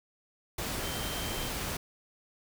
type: tone in noise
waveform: sine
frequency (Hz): 3136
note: G7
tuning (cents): 0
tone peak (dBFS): -42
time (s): 0.83-1.49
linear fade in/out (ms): 5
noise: pink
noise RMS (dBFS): -35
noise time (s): 0.58-1.77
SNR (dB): -10
effects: none